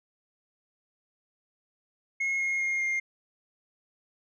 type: tone with pitch steps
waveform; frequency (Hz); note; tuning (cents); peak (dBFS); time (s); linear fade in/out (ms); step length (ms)
sine; 2164 / 2149 / 2134 / 2119; C#7 / C7 / C7 / C7; -42 / +46 / +34 / +21; -23; 2.2-3; 10; 200
effects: tanh soft clip ceiling -25 dBFS